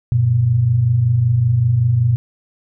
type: tone pair together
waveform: sine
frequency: 95.9 / 121.17 Hz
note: G2 / B2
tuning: -37 / -33 cents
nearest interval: major third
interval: 404 cents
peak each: -20 / -12 dBFS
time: 0.12-2.16 s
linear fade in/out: 0 ms
effects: none